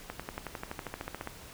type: accelerating click train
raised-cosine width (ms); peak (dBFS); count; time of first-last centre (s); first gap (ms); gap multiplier
0.5; -21; 16; 0.1-1.274; 96; 0.97
effects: pink hiss -49 dBFS RMS until 1.53 s